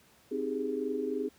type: chord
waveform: sine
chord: Ab major seventh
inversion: first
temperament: equal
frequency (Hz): 261.6 / 311.1 / 392 / 415.3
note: C4 / Eb4 / G4 / Ab4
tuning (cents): 0 / 0 / 0 / 0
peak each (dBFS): -36 / -38 / -38 / -33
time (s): 0.31-1.29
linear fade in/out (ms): 10
effects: pink hiss -62 dBFS RMS until 1.38 s + high-pass 80 Hz 12 dB/octave